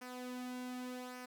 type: tone with flanger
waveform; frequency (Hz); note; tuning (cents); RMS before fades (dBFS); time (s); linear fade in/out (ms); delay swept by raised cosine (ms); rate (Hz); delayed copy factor
sawtooth; 250.5; B3; +25; -45; 0.01-1.26; 10; 0.26 to 2.36; 0.85; -0.55
effects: none